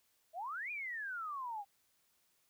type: exponential two-way sweep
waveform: sine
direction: up then down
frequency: 622.3 to 2479 to 783 Hz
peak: -39 dBFS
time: 0.33-1.65 s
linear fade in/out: 50 ms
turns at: 0.71 s
effects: white hiss -75 dBFS RMS until 2.49 s